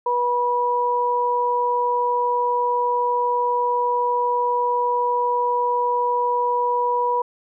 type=tone pair together; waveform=sine; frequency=487 / 974 Hz; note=B4 / B5; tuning=-24 / -24 cents; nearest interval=octave; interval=1200 cents; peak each=-23 / -19 dBFS; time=0.06-7.22 s; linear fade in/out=5 ms; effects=none